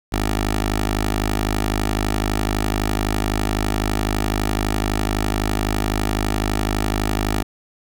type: tone with notch filter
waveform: 10% pulse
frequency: 51.91 Hz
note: G#1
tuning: in tune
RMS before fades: -21 dBFS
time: 0.12-7.43 s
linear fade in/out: 10 ms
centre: 150 Hz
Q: 0.94
effects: none